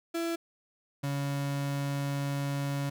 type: tone pair in turn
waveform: 35% pulse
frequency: 334.7 / 140.72 Hz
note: E4 / C#3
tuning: +26 / +26 cents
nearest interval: octave + minor third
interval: 1500 cents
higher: first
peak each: -28 / -28 dBFS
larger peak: neither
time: 0.14-0.36 / 1.03-2.9 s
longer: second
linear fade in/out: 10 ms
effects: none